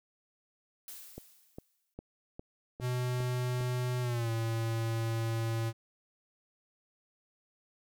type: noise with exponential decay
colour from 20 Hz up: blue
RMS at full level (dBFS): -44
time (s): 0.88-1.94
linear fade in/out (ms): 1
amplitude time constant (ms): 230
type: click train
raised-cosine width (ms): 2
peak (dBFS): -29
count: 7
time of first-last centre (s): 1.18-3.609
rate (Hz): 2.47
type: tone with pitch glide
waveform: square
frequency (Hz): 124.8 to 113.78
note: B2 to A#2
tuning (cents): +19 to -42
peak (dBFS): -31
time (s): 2.8-5.73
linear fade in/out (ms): 50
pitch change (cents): -161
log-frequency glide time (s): 4.01-4.3
effects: none